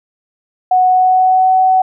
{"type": "tone with pitch glide", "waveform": "sine", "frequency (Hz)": [738, 750.9], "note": ["F#5", "F#5"], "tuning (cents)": [-5, 25], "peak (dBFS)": -7, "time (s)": [0.71, 1.82], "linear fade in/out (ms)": 5, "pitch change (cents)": 30, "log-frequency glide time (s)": [0.86, 1.52], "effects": []}